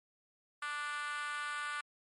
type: tone with high-pass filter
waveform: 5% pulse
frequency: 293.7 Hz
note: D4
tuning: in tune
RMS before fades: -39 dBFS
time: 0.62-1.81 s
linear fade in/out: 5 ms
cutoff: 1300 Hz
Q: 9.4
effects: MP3 48 kbps